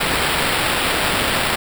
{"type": "noise with sample-and-hold", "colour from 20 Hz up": "white", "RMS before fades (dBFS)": -19, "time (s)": [0, 1.56], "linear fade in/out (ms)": 10, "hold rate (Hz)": 6300, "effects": []}